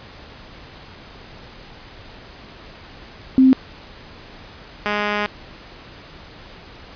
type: tone pair in turn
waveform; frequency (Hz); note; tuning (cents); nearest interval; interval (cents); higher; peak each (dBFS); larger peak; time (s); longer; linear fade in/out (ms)
sine / 5% pulse; 261.6 / 207.6; C4 / G#3; 0 / 0; major third; 400; first; -8; neither; 3.38-3.53 / 4.86-5.26; second; 0
effects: pink hiss -41 dBFS RMS until 6.95 s + resampled to 11025 Hz